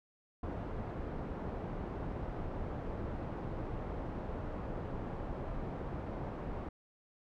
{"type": "low-pass noise", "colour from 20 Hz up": "pink", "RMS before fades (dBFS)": -40, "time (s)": [0.43, 6.69], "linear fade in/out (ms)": 5, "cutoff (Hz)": 850, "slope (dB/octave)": 12, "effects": []}